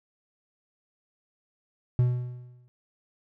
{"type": "tone with exponential decay", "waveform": "triangle", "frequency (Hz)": 123.47, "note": "B2", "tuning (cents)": 0, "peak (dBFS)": -15, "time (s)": [1.99, 2.68], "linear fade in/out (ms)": 0, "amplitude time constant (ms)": 150, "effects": []}